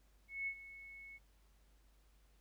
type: tone with ADSR envelope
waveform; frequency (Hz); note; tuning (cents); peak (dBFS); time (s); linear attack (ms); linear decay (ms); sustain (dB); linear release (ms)
sine; 2200; C#7; -14; -36; 0.28-1.19; 190; 72; -15; 33
effects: added 50 Hz sine -66 dBFS peak until 2.4 s + pink hiss -75 dBFS RMS until 2.4 s